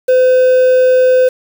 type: tone with quantisation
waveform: triangle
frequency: 510 Hz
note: C5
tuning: 44 cents flat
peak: -4 dBFS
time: 0.08-1.29 s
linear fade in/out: 10 ms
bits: 5
effects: none